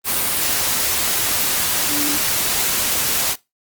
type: tone in noise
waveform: sine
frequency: 293 Hz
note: D4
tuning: 4 cents flat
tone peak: -23 dBFS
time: 1.88-2.19 s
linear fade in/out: 50 ms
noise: white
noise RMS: -19 dBFS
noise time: 0.04-3.36 s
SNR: -7 dB
effects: noise-tail reverb RT60 0.2 s tail -19 dB re dry + Opus 32 kbps